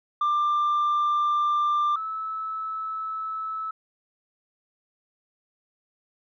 sine tone pair in turn, 1188 / 1304.2 Hz, D6 / E6, +20 / -19 cents, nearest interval major second, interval 161 cents, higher second, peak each -18 / -28 dBFS, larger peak first, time 0.21-1.96 / 1.96-3.71 s, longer neither, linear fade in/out 5 ms, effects tanh soft clip ceiling -19 dBFS

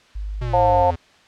sine tone, 50.9 Hz, G#1, 34 cents flat, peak -25 dBFS, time 0.15-0.84 s, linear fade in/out 10 ms
square exponential sweep, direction down, 126.1 to 82.41 Hz, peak -25 dBFS, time 0.41-0.96 s, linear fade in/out 10 ms
harmonic tone, 178.2 Hz, F3, 35 cents sharp, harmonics 3 / 4 / 5, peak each -18 / -18 / -18 dBFS, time 0.53-0.91 s, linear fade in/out 10 ms
effects white hiss -52 dBFS RMS until 1.27 s + low-pass 4000 Hz 12 dB/octave

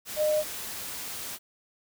sine tone in noise, 610 Hz, D#5, 34 cents flat, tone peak -22 dBFS, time 0.16-0.44 s, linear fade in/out 50 ms, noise white, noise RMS -37 dBFS, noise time 0.05-1.39 s, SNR +12 dB, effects none

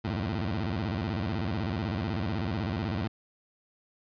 20% pulse tone with vibrato, 98 Hz, G2, in tune, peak -24 dBFS, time 0.04-3.08 s, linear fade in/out 10 ms, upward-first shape square, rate 16 Hz, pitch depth 230 cents each way, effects resampled to 11025 Hz

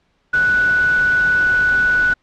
sine tone in noise, 1480 Hz, F#6, in tune, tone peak -12 dBFS, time 0.33-2.14 s, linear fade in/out 10 ms, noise pink, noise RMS -30 dBFS, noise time 0.33-2.14 s, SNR +15 dB, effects pink hiss -63 dBFS RMS until 2.22 s + low-pass 4000 Hz 12 dB/octave

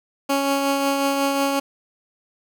15% pulse tone with tremolo, 277.2 Hz, C#4, in tune, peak -11 dBFS, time 0.29-1.6 s, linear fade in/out 10 ms, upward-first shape triangle, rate 5.5 Hz, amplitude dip 35%, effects none

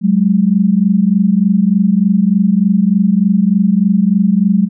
sine tone pair together, 186.66 / 210 Hz, F#3 / G#3, +15 / +19 cents, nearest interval major second, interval 204 cents, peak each -11 dBFS, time 0.01-4.69 s, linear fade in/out 50 ms, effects none

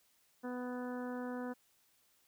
harmonic tone, 248.4 Hz, B3, 10 cents sharp, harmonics 1 / 2 / 3 / 4 / 5 / 6 / 7, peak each -40 / -44 / -50 / -51 / -55 / -52 / -57 dBFS, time 0.43-1.54 s, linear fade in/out 20 ms, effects white hiss -72 dBFS RMS until 2.27 s

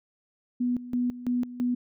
sine tone with tremolo, 245.8 Hz, B3, 8 cents flat, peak -23 dBFS, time 0.6-1.75 s, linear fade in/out 10 ms, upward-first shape square, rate 3 Hz, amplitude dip 80%, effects none

